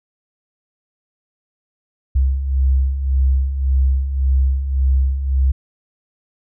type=beating tone pair; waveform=sine; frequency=65.1 / 66.9 Hz; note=C2 / C2; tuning=-8 / +39 cents; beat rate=1.8 Hz; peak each=-21 / -14 dBFS; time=2.15-5.52 s; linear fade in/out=10 ms; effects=none